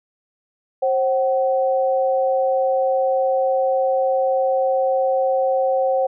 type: tone pair together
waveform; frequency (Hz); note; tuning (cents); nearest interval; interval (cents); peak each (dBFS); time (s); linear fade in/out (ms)
sine; 532 / 755.4; C5 / F#5; +29 / +36; tritone; 607; -17 / -21; 0.82-6.07; 10
effects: none